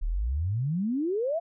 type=exponential sweep; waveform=sine; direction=up; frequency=34 to 699 Hz; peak=-25 dBFS; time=0.01-1.4 s; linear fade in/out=20 ms; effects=none